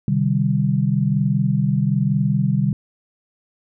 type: chord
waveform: sine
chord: C minor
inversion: none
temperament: equal with one note detuned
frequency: 130.81 / 151.92 / 196 Hz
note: C3 / Eb3 / G3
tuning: 0 / -41 / 0 cents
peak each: -20 dBFS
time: 0.08-2.73 s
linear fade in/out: 2 ms
effects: none